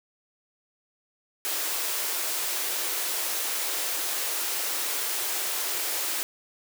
white high-pass noise, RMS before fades -29 dBFS, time 1.45-6.23 s, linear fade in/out 0 ms, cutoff 310 Hz, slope 48 dB/octave, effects none

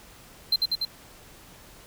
triangle tone with echo, 4119 Hz, C8, 28 cents flat, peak -17 dBFS, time 0.52-0.56 s, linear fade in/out 5 ms, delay 97 ms, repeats 3, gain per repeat -2 dB, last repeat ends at 0.851 s, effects pink hiss -50 dBFS RMS until 1.86 s

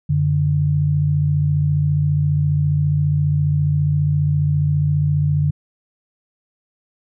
sine tone pair together, 92.1 / 146.83 Hz, F#2 / D3, -7 / 0 cents, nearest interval minor sixth, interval 807 cents, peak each -21 / -15 dBFS, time 0.09-5.51 s, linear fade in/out 10 ms, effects none

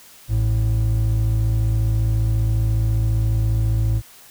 triangle tone pair together, 54.65 / 109.3 Hz, A1 / A2, -11 / -11 cents, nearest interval octave, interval 1200 cents, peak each -18 / -16 dBFS, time 0.28-4.02 s, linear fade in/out 50 ms, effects white hiss -46 dBFS RMS until 4.3 s

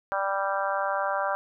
harmonic tone, 196 Hz, G3, in tune, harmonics 3 / 4 / 5 / 6 / 7 / 8, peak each -30 / -31 / -32 / -33 / -33 / -34 dBFS, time 0.12-1.35 s, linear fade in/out 0 ms, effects none

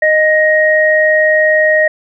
sine tone pair together, 619 / 1876.5 Hz, D#5 / A#6, -9 / +11 cents, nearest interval octave + perfect fifth, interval 1920 cents, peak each -10 dBFS, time 0.02-1.88 s, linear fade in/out 5 ms, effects none

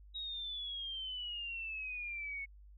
sine exponential sweep, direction down, 3819 to 2194 Hz, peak -39 dBFS, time 0.14-2.46 s, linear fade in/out 20 ms, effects added 50 Hz sine -54 dBFS peak until 2.77 s

